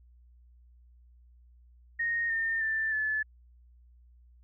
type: tone with pitch steps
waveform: sine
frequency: 1859 / 1815.5 / 1773 / 1731.5 Hz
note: A#6 / A#6 / A6 / A6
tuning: -5 / -46 / +13 / -28 cents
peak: -27 dBFS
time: 1.99-3.23 s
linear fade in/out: 10 ms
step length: 310 ms
effects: added 60 Hz sine -55 dBFS peak until 4.43 s